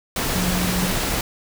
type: tone in noise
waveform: sine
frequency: 181.7 Hz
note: F#3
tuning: 31 cents flat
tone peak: -22 dBFS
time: 0.35-0.93 s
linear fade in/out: 2 ms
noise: pink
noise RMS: -23 dBFS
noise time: 0.16-1.21 s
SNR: -2 dB
effects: none